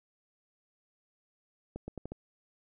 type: accelerating click train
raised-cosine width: 2 ms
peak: -26 dBFS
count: 5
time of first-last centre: 1.76-2.12 s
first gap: 120 ms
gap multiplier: 0.81
effects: none